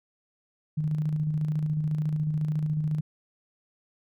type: tone with tremolo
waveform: sine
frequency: 153 Hz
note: D#3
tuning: 29 cents flat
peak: -23 dBFS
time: 0.77-3.01 s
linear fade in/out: 10 ms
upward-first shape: square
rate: 14 Hz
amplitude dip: 35%
effects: none